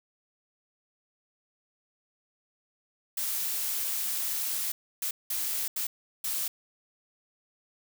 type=noise bursts at uneven times; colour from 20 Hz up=blue; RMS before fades=-31 dBFS; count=5; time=3.17-4.72 / 5.02-5.11 / 5.3-5.68 / 5.76-5.87 / 6.24-6.48 s; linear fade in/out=5 ms; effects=none